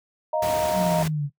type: chord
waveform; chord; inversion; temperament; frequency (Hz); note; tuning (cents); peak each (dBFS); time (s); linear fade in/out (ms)
sine; Eb suspended second; none; equal; 622.3 / 698.5 / 932.3; Eb5 / F5 / Bb5; 0 / 0 / 0; -23 / -29 / -27; 0.33-1.03; 5
type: noise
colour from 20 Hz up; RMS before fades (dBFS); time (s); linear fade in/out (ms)
pink; -31; 0.42-1.08; 5
type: exponential sweep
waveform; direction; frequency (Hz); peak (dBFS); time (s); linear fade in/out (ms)
sine; down; 190 to 140; -22; 0.73-1.3; 50
effects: noise-tail reverb RT60 0.1 s tail -18 dB re dry + high-pass 80 Hz 12 dB/octave